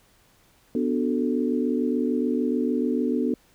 sine chord, B minor seventh, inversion none, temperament equal, 246.9 / 293.7 / 370 / 440 Hz, B3 / D4 / F#4 / A4, 0 / 0 / 0 / 0 cents, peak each -24 / -27 / -30 / -29 dBFS, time 0.75-3.34 s, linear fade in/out 2 ms, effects pink hiss -60 dBFS RMS until 3.54 s

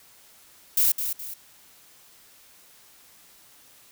violet noise with echo, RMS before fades -20 dBFS, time 0.77-0.92 s, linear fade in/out 5 ms, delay 210 ms, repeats 2, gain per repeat -8 dB, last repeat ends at 1.34 s, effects white hiss -54 dBFS RMS until 3.91 s

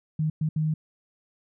sine tone bursts at uneven times, 155.56 Hz, D#3, in tune, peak -22 dBFS, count 3, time 0.19-0.3 / 0.41-0.49 / 0.56-0.74 s, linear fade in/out 5 ms, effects none

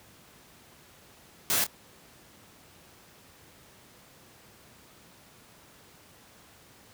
white noise with echo, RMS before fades -26 dBFS, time 1.5-1.64 s, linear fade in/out 0 ms, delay 26 ms, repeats 1, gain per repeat -10 dB, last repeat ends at 1.666 s, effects pink hiss -55 dBFS RMS until 6.93 s + high-pass 80 Hz 12 dB/octave

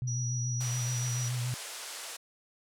sine tone with vibrato, 123.47 Hz, B2, in tune, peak -30 dBFS, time 0.02-1.54 s, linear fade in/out 0 ms, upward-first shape sine, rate 7 Hz, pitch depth 39 cents each way
sine tone, 5830 Hz, F#8, 26 cents flat, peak -36 dBFS, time 0.07-1.29 s, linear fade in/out 10 ms
white band-pass noise, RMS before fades -42 dBFS, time 0.6-2.17 s, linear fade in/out 10 ms, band 430 to 9700 Hz, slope 24 dB/octave
effects none

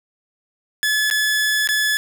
sawtooth tone with dropouts, 1716 Hz, A6, 44 cents flat, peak -13 dBFS, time 0.83-1.97 s, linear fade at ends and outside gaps 0 ms, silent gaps 1.101-1.111 / 1.674-1.689 s, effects none

